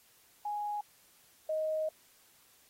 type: tone pair in turn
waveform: sine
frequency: 830.6 / 625.6 Hz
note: G#5 / D#5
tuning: 0 / +9 cents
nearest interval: perfect fourth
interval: 491 cents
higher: first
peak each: -33 / -30 dBFS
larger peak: second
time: 0.45-0.81 / 1.49-1.89 s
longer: second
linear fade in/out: 5 ms
effects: white hiss -64 dBFS RMS until 2.69 s + AAC 48 kbps